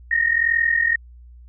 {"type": "tone pair together", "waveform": "sine", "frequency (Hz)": [1831, 1872.7], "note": ["A#6", "A#6"], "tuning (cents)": [-32, 7], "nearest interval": "unison", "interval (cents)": 39, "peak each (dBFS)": [-20, -18], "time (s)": [0.11, 0.96], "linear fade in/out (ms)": 5, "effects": ["added 60 Hz sine -41 dBFS peak until 1.48 s"]}